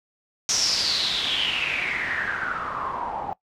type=noise with low-pass filter sweep; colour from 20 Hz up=white; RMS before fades=-26 dBFS; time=0.49-3.33 s; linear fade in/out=0 ms; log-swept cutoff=6000 to 780 Hz; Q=7.4; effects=noise-tail reverb RT60 0.1 s tail -20 dB re dry